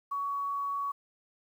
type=tone with quantisation; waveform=sine; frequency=1124 Hz; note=C#6; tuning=24 cents sharp; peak=-30 dBFS; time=0.11-0.92 s; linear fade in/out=10 ms; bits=10; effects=none